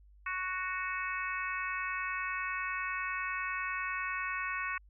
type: harmonic tone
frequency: 370 Hz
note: F#4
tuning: in tune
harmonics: 3 / 4 / 5 / 6 / 7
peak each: -38 / -39 / -40 / -41 / -41 dBFS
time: 0.26-4.78 s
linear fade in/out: 5 ms
effects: added 50 Hz sine -56 dBFS peak until 4.89 s